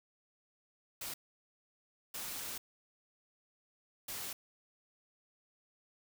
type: noise bursts at uneven times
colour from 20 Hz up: white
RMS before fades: -42 dBFS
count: 3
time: 1.01-1.14 / 2.14-2.58 / 4.08-4.33 s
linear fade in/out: 5 ms
effects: none